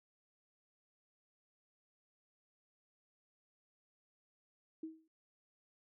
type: tone with exponential decay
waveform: sine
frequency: 319.6 Hz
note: D#4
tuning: 47 cents sharp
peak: -38 dBFS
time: 4.83-5.08 s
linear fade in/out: 5 ms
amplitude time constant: 54 ms
effects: noise-tail reverb RT60 0.1 s tail -23 dB re dry